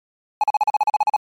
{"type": "tone bursts", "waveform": "triangle", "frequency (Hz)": 844, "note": "G#5", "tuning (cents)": 28, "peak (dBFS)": -11, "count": 12, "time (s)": [0.41, 1.163], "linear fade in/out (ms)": 2, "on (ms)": 27, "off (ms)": 39, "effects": ["MP3 96 kbps"]}